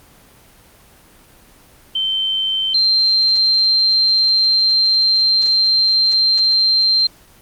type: tone pair in turn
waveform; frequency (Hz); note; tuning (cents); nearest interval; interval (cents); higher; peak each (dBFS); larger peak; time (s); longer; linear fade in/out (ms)
sine; 3100 / 4152; G7 / C8; -20 / -14; perfect fourth; 506; second; -16 / -11; second; 1.95-2.74 / 2.74-7.07; second; 5
effects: pink hiss -47 dBFS RMS until 7.41 s + Opus 24 kbps